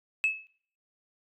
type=tone with exponential decay; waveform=sine; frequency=2597 Hz; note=E7; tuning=26 cents flat; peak=-18 dBFS; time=0.24-0.47 s; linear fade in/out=0 ms; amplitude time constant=49 ms; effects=noise-tail reverb RT60 0.6 s tail -22 dB re dry + tanh soft clip ceiling -19 dBFS